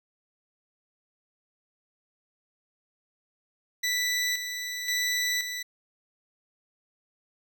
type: tone with tremolo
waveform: 20% pulse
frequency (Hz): 1975.5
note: B6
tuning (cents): 0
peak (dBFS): -20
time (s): 3.83-5.63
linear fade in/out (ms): 10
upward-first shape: square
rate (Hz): 0.95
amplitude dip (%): 55
effects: none